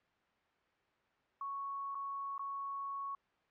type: tone with dropouts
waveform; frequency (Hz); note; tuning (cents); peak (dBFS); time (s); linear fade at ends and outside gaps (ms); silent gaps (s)
sine; 1108.7; C#6; 0; -38; 1.41-3.15; 2; 1.947-1.952 / 2.38-2.393
effects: white hiss -73 dBFS RMS until 3.5 s + low-pass 2000 Hz 12 dB/octave